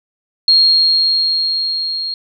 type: tone with level ramp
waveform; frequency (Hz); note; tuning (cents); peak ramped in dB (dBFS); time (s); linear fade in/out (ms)
sine; 4254; C8; +28; -6 to -19; 0.48-2.14; 2
effects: none